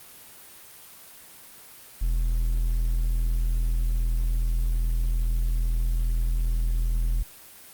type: tone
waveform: triangle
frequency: 41.2 Hz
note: E1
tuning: in tune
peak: -19 dBFS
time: 2.01-7.23 s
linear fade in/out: 10 ms
effects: white hiss -47 dBFS RMS until 7.73 s + Opus 32 kbps